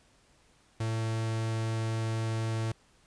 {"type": "tone", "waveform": "45% pulse", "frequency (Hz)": 112, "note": "A2", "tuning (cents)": 31, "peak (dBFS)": -29, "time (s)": [0.8, 2.72], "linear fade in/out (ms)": 5, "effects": ["pink hiss -64 dBFS RMS until 3.06 s", "resampled to 22050 Hz"]}